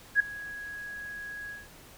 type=tone with ADSR envelope; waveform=sine; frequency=1661.2 Hz; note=G#6; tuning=in tune; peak=-16 dBFS; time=0.15-1.68 s; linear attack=49 ms; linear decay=6 ms; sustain=-21 dB; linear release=180 ms; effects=pink hiss -52 dBFS RMS until 1.97 s